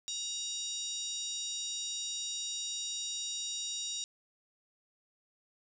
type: harmonic tone with a mistuned harmonic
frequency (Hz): 945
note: A#5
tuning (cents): +23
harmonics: 3 / 4 / 5 / 6 / 7 / 8 / 9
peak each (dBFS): -48 / -39 / -48 / -41 / -41 / -53 / -54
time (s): 0.08-4.04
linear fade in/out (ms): 0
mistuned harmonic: 7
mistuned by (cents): +89
effects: none